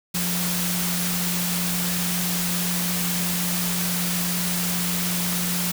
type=tone in noise; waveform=sine; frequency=177.1 Hz; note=F3; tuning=24 cents sharp; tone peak=-26 dBFS; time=0.14-5.72 s; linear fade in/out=10 ms; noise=white; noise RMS=-26 dBFS; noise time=0.14-5.72 s; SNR=-3 dB; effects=none